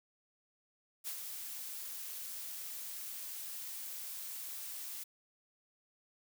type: noise with ADSR envelope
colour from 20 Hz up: blue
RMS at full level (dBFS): -39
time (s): 1.04-5.04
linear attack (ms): 34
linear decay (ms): 75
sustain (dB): -5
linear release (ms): 11
effects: none